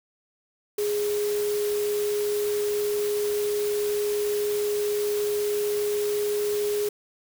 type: tone in noise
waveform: sine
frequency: 415.3 Hz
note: G#4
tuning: in tune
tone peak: -23 dBFS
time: 0.78-6.89 s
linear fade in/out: 5 ms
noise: white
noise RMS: -36 dBFS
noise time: 0.78-6.89 s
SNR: +10 dB
effects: none